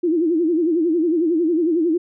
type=tone with vibrato; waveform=sine; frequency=331.2 Hz; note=E4; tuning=8 cents sharp; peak=-15 dBFS; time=0.03-1.98 s; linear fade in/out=10 ms; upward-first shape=sine; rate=11 Hz; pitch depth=130 cents each way; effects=none